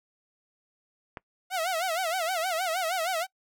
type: click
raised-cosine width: 0.5 ms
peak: -22 dBFS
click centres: 1.172 s
type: tone with vibrato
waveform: sawtooth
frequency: 698.5 Hz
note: F5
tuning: in tune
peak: -23 dBFS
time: 1.5-3.27 s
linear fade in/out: 50 ms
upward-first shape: sine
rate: 6.4 Hz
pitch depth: 160 cents each way
effects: noise-tail reverb RT60 0.1 s tail -24 dB re dry